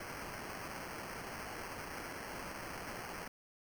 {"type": "noise with sample-and-hold", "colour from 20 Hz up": "violet", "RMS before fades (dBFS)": -45, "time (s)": [0, 3.28], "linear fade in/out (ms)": 5, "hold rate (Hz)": 3675, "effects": []}